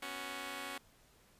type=chord; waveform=5% pulse; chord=B suspended second; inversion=none; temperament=just; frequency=246.9 / 277.8 / 370.4 Hz; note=B3 / C#4 / F#4; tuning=0 / +4 / +2 cents; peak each=-38 / -33 / -37 dBFS; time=0.02-0.78 s; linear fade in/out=5 ms; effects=pink hiss -66 dBFS RMS until 1.39 s + resampled to 32000 Hz